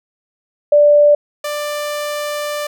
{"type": "tone pair in turn", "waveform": ["sine", "sawtooth"], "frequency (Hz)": [587.3, 591], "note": ["D5", "D5"], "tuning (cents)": [0, 11], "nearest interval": "unison", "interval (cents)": 11, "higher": "second", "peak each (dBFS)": [-6, -16], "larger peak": "first", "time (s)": [[0.72, 1.15], [1.44, 2.67]], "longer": "second", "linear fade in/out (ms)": 5, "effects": []}